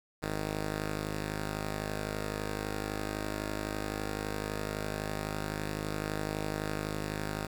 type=tone pair together; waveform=5% pulse; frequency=51.89 / 155.5 Hz; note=G#1 / D#3; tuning=-1 / -1 cents; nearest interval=octave + perfect fifth; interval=1900 cents; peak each=-23 / -29 dBFS; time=0.22-7.47 s; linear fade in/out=10 ms; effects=none